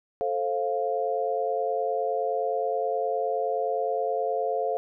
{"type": "chord", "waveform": "sine", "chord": "F major", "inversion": "first", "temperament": "equal with one note detuned", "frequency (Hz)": [440, 529.6, 698.5], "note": ["A4", "C5", "F5"], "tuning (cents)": [0, 21, 0], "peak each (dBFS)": [-29, -29, -28], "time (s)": [0.21, 4.77], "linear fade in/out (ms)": 0, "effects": []}